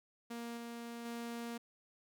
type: tone with level steps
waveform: sawtooth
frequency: 234.6 Hz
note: A#3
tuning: 11 cents sharp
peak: -38 / -40 / -37 dBFS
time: 0.3-1.58 s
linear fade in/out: 10 ms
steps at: 0.57 / 1.05 s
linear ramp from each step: 5 ms
effects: none